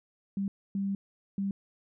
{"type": "tone bursts at uneven times", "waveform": "sine", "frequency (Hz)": 197.1, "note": "G3", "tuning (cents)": 10, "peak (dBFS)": -28, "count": 3, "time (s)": [[0.37, 0.48], [0.75, 0.95], [1.38, 1.51]], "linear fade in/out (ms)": 2, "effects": []}